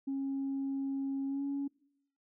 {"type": "tone with pitch glide", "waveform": "sine", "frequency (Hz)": [272.7, 279.6], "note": ["C#4", "C#4"], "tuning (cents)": [-28, 15], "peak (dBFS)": -31, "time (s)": [0.07, 1.68], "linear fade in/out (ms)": 10, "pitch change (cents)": 43, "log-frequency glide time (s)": [1.27, 1.43], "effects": ["noise-tail reverb RT60 0.8 s tail -25 dB re dry", "tanh soft clip ceiling -29 dBFS"]}